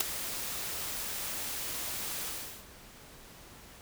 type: noise with ADSR envelope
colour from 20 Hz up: white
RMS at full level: -23 dBFS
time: 0-2.66 s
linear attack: 8 ms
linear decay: 4 ms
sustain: -14 dB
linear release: 400 ms
effects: pink hiss -52 dBFS RMS until 3.81 s